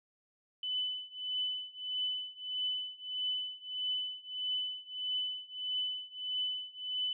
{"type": "tone with tremolo", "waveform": "sine", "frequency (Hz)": 3005, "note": "F#7", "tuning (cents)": 26, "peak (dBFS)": -30, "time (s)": [0.63, 7.13], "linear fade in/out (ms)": 2, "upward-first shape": "triangle", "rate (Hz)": 1.6, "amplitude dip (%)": 95, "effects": []}